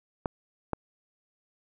clicks, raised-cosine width 1 ms, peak -14 dBFS, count 2, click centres 0.258 / 0.733 s, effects none

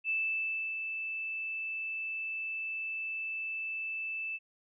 sine tone with ADSR envelope, 2637 Hz, E7, in tune, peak -28 dBFS, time 0.04-4.39 s, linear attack 53 ms, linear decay 660 ms, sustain -6 dB, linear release 38 ms, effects none

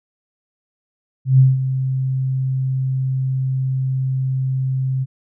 sine tone with ADSR envelope, 131.6 Hz, C3, 10 cents sharp, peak -6 dBFS, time 1.25-5.06 s, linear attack 140 ms, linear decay 180 ms, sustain -11 dB, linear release 35 ms, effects none

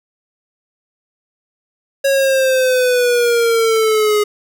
square linear sweep, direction down, 552 to 415.3 Hz, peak -12 dBFS, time 2.04-4.24 s, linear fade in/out 10 ms, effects none

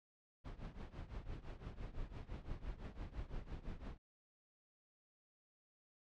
brown noise with tremolo, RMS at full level -44 dBFS, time 0.44-3.98 s, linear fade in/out 20 ms, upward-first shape triangle, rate 5.9 Hz, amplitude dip 90%, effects low-pass 4000 Hz 12 dB/octave

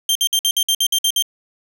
sawtooth tone bursts, 3163 Hz, G7, 15 cents sharp, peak -11 dBFS, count 10, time 0.09-1.224 s, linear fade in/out 2 ms, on 63 ms, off 56 ms, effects none

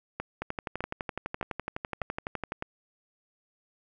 two click trains, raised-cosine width 0.5 ms, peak -17 / -17 dBFS, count 26 / 5, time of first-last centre 0.42-2.521 / 0.2-2.624 s, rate 11.9 / 1.65 Hz, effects none

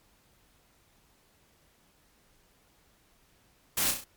white noise with echo, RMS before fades -28 dBFS, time 3.77-3.91 s, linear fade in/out 5 ms, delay 33 ms, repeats 4, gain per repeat -5 dB, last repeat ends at 4.042 s, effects pink hiss -65 dBFS RMS until 4.16 s + MP3 96 kbps

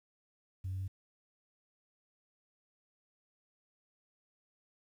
sine tone with pitch steps, 93.4 / 94.38 / 95.36 Hz, F#2 / F#2 / G2, +17 / +35 / -47 cents, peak -34 dBFS, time 0.64-0.88 s, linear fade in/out 10 ms, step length 80 ms, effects tanh soft clip ceiling -32 dBFS + 11-bit

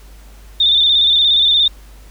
sine tone with vibrato, 3600 Hz, A7, 39 cents sharp, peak -9 dBFS, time 0.6-1.68 s, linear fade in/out 5 ms, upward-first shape square, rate 17 Hz, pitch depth 38 cents each way, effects added 50 Hz sine -37 dBFS peak until 2.1 s + pink hiss -47 dBFS RMS until 2.1 s

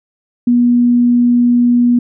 sine tone, 241.9 Hz, B3, 36 cents flat, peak -7 dBFS, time 0.47-1.99 s, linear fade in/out 5 ms, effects none

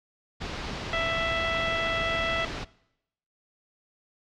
pink low-pass noise, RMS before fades -35 dBFS, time 0.4-2.65 s, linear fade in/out 20 ms, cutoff 5100 Hz, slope 24 dB/octave
harmonic tone, 662 Hz, E5, 7 cents sharp, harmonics 1 / 2 / 3 / 4 / 5, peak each -30 / -32 / -30 / -35 / -34 dBFS, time 0.93-2.45 s, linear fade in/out 2 ms
effects noise-tail reverb RT60 0.8 s tail -21 dB re dry

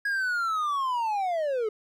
triangle linear sweep, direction down, 1661.2 to 415.3 Hz, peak -23 dBFS, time 0.05-1.69 s, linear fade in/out 5 ms, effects none

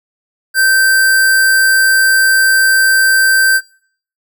sine tone with sample-and-hold, 1553 Hz, G6, 17 cents flat, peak -7 dBFS, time 0.54-3.61 s, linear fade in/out 50 ms, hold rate 6300 Hz, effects noise-tail reverb RT60 0.6 s tail -25 dB re dry

